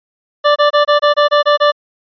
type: tone bursts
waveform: 25% pulse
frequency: 587.3 Hz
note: D5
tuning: in tune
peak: -4 dBFS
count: 9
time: 0.44-1.72 s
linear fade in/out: 20 ms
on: 120 ms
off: 25 ms
effects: resampled to 11025 Hz